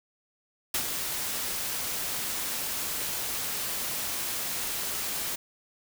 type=noise with ADSR envelope; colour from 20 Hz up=white; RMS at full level=-27 dBFS; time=0.74-5.36 s; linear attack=4 ms; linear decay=88 ms; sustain=-5 dB; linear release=10 ms; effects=none